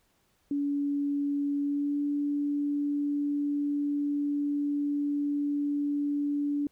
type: tone with pitch glide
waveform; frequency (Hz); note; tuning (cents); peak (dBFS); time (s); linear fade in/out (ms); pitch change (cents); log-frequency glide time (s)
sine; 285.2 to 288.8; C#4 to D4; +49 to -29; -26; 0.51-6.67; 2; +22; 1.61-2.01
effects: pink hiss -70 dBFS RMS until 6.71 s